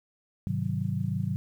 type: chord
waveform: sine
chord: Ab dominant seventh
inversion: none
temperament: just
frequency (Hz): 103.83 / 129.78 / 155.74 / 186.89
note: Ab2 / C3 / Eb3 / Gb3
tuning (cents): 0 / -14 / +2 / +18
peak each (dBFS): -32 / -32 / -33 / -32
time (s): 0.47-1.36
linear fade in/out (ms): 0
effects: 10-bit